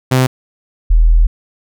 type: tone pair in turn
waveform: sawtooth / sine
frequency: 129.1 / 40.45 Hz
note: C3 / E1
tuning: -23 / -32 cents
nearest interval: octave + minor sixth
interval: 2009 cents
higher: first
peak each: -5 dBFS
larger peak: neither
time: 0.11-0.27 / 0.9-1.27 s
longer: second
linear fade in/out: 10 ms
effects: none